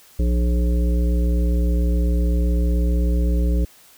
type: harmonic tone with a mistuned harmonic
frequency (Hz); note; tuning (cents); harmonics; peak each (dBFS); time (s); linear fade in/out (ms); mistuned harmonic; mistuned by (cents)
59.8; A#1; +45; 1 / 3 / 5 / 7 / 9; -16 / -26 / -30 / -33 / -35; 0.19-3.65; 5; 3; -36
effects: white hiss -50 dBFS RMS until 3.97 s